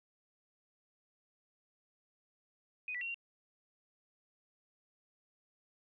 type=tone with pitch steps; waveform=sine; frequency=2494 / 1962 / 2735 / 2762 Hz; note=D#7 / B6 / F7 / F7; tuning=+3 / -12 / -37 / -20 cents; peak=-37 dBFS; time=2.88-3.144 s; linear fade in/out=2 ms; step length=66 ms; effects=none